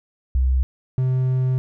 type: tone pair in turn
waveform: sine / triangle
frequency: 64.5 / 129 Hz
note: C2 / C3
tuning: -24 / -24 cents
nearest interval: octave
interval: 1200 cents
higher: second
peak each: -15 dBFS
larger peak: neither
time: 0.35-0.63 / 0.98-1.58 s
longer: second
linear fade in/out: 0 ms
effects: none